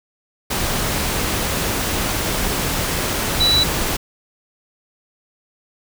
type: tone in noise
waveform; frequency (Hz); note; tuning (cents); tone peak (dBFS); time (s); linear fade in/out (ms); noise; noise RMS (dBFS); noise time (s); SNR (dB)
sine; 3944; B7; -3; -13; 3.4-3.64; 10; pink; -21; 0.5-3.97; +5
effects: none